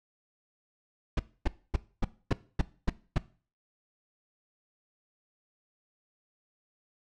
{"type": "noise bursts", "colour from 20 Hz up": "brown", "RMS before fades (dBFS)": -24, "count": 8, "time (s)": [1.17, 3.182], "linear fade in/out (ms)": 5, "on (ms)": 24, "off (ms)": 260, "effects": ["noise-tail reverb RT60 0.4 s tail -19 dB re dry", "low-pass 5000 Hz 12 dB/octave"]}